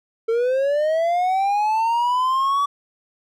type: linear sweep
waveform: triangle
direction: up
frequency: 446 to 1146 Hz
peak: -15 dBFS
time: 0.28-2.66 s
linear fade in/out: 10 ms
effects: none